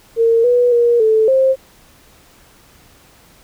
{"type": "tone with pitch steps", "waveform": "sine", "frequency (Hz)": [458.4, 488.6, 474.4, 438.8, 529], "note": ["A#4", "B4", "A#4", "A4", "C5"], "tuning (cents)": [-29, -19, 30, -5, 19], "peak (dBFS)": -9, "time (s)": [0.16, 1.56], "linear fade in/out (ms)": 50, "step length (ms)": 280, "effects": ["pink hiss -48 dBFS RMS until 3.43 s"]}